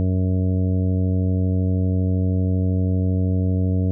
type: harmonic tone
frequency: 92.7 Hz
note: F#2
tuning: 4 cents sharp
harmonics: 1 / 2 / 3 / 4 / 5 / 6 / 7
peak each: -18 / -24 / -27 / -39 / -33 / -40 / -38 dBFS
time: 0-3.91 s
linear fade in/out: 0 ms
effects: none